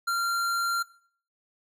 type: tone with tanh clipping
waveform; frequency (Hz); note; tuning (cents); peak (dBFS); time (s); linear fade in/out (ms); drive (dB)
sine; 1381; F6; -20; -26; 0.07-0.83; 10; 18
effects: noise-tail reverb RT60 0.5 s tail -19 dB re dry